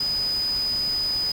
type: tone in noise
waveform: sine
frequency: 4985 Hz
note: D#8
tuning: 2 cents sharp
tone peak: -22 dBFS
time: 0-1.32 s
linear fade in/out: 5 ms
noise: pink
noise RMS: -38 dBFS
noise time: 0-1.32 s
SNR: +13 dB
effects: none